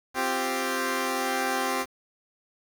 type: chord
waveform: 10% pulse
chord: C suspended fourth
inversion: none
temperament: equal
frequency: 261.6 / 349.2 / 392 Hz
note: C4 / F4 / G4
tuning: 0 / 0 / 0 cents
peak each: -21 / -25 / -21 dBFS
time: 0.14-1.86 s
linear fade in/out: 50 ms
effects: 8-bit